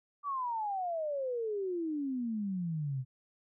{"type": "exponential sweep", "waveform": "sine", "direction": "down", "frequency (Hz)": [1174.7, 125.3], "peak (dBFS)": -32, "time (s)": [0.23, 3.05], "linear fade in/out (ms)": 50, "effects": []}